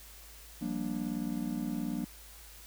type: chord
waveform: triangle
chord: G minor seventh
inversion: third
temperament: just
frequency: 176.4 / 196 / 235.2 / 294 Hz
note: F3 / G3 / Bb3 / D4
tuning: +18 / 0 / +16 / +2 cents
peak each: -38 / -37 / -34 / -36 dBFS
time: 0.61-2.05 s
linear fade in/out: 10 ms
effects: added 53 Hz sine -53 dBFS peak until 2.66 s + white hiss -53 dBFS RMS until 2.66 s